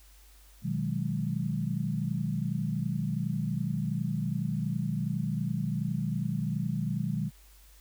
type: chord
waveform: sine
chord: G# minor seventh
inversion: first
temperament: equal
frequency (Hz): 123.47 / 155.56 / 185 / 207.7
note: B2 / D#3 / F#3 / G#3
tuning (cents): 0 / 0 / 0 / 0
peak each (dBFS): -34 / -32 / -34 / -35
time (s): 0.62-7.31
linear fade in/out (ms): 50
effects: added 50 Hz sine -54 dBFS peak until 7.8 s + white hiss -60 dBFS RMS until 7.8 s